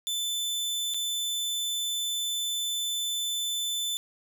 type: tone with dropouts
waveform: sawtooth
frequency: 3520 Hz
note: A7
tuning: in tune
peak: -25 dBFS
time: 0.07-3.97 s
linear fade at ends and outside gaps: 0 ms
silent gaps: 0.938-0.944 s
effects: none